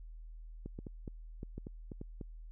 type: clicks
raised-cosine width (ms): 3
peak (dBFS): -30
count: 10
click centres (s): 0.66 / 0.789 / 0.868 / 1.078 / 1.431 / 1.58 / 1.669 / 1.918 / 2.014 / 2.212
effects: added 40 Hz sine -46 dBFS peak until 2.51 s